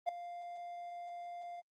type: tone with ADSR envelope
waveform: triangle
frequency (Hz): 698.5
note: F5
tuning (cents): 0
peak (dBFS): -26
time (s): 0.06-1.62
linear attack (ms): 28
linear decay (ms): 4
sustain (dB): -15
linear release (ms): 30
effects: Opus 32 kbps